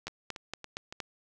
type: two click trains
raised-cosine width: 0.2 ms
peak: -18 / -24 dBFS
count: 5 / 4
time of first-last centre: 0.07-1.002 / 0.08-0.925 s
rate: 4.29 / 3.55 Hz
effects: none